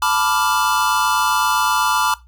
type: chord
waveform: square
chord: B half-diminished seventh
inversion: third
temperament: equal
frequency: 880 / 987.8 / 1174.7 / 1396.9 Hz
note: A5 / B5 / D6 / F6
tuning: 0 / 0 / 0 / 0 cents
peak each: -23 / -21 / -21 / -23 dBFS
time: 0.02-2.14 s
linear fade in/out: 2 ms
effects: noise-tail reverb RT60 0.2 s tail -18 dB re dry + added 60 Hz sine -44 dBFS peak until 2.27 s